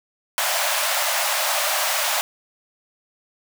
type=high-pass noise; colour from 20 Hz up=pink; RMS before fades=-22 dBFS; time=0.38-2.21 s; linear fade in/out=0 ms; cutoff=570 Hz; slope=96 dB/octave; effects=none